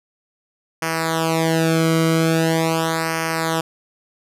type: tone with flanger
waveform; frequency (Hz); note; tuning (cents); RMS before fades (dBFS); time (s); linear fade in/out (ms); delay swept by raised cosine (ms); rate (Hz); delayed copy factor
sawtooth; 162.7; E3; -22; -19; 0.82-3.61; 5; 0.26 to 1.15; 0.42; -0.95
effects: resampled to 32000 Hz